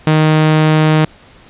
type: tone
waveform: sawtooth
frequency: 155.56 Hz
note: D#3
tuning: in tune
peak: -4 dBFS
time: 0.07-1.05 s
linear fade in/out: 2 ms
effects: pink hiss -43 dBFS RMS until 1.49 s + resampled to 8000 Hz